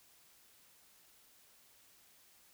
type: silence
effects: white hiss -65 dBFS RMS until 2.53 s